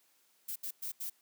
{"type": "noise bursts at uneven times", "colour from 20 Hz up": "violet", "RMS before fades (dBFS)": -39, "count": 4, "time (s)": [[0.48, 0.56], [0.63, 0.71], [0.82, 0.92], [1, 1.1]], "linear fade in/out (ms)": 10, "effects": ["white hiss -70 dBFS RMS until 1.21 s", "high-pass 200 Hz 12 dB/octave"]}